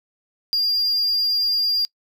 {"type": "tone", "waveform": "triangle", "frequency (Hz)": 4803, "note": "D8", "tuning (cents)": 38, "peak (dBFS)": -16, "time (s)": [0.53, 1.85], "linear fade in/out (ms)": 0, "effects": ["noise-tail reverb RT60 0.1 s tail -26 dB re dry"]}